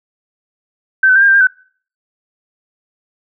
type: tone with pitch steps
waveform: sine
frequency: 1548 / 1513 / 1581 / 1612 / 1573 / 1605 / 1514 Hz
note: G6 / F#6 / G6 / G6 / G6 / G6 / F#6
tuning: -22 / +38 / +14 / +48 / +6 / +40 / +39 cents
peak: -6 dBFS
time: 1.03-1.471 s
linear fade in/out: 5 ms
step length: 63 ms
effects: noise-tail reverb RT60 0.5 s tail -25 dB re dry